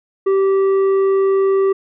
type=tone with tanh clipping; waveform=triangle; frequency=388.4 Hz; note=G4; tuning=16 cents flat; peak=-13 dBFS; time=0.26-1.73 s; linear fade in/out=10 ms; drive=11 dB; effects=none